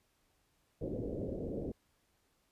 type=low-pass noise; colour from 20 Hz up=white; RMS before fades=-39 dBFS; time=0.81-1.72 s; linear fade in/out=5 ms; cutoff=550 Hz; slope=48 dB/octave; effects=pink hiss -75 dBFS RMS until 2.51 s + resampled to 32000 Hz